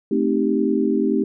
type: chord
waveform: sine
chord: A half-diminished seventh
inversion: none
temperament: equal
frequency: 220 / 261.6 / 311.1 / 392 Hz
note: A3 / C4 / Eb4 / G4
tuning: 0 / 0 / 0 / 0 cents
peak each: -22 dBFS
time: 0.11-1.24 s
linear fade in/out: 5 ms
effects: none